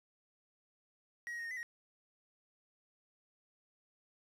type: tone with pitch steps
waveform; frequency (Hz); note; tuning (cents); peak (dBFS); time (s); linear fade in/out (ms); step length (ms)
triangle; 1901 / 1890 / 1861 / 1846 / 2011 / 1883; A#6 / A#6 / A#6 / A#6 / B6 / A#6; +33 / +23 / -3 / -17 / +31 / +17; -38; 1.27-1.63; 0; 60
effects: resampled to 32000 Hz + 11-bit